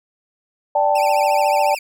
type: chord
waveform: sine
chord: D suspended fourth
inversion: none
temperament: equal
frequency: 587.3 / 784 / 880 Hz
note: D5 / G5 / A5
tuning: 0 / 0 / 0 cents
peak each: -18 dBFS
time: 0.75-1.75 s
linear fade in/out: 5 ms
type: tone with vibrato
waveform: sawtooth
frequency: 2509 Hz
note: D#7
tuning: 14 cents sharp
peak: -24 dBFS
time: 0.95-1.79 s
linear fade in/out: 5 ms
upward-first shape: triangle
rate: 14 Hz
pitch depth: 190 cents each way
effects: none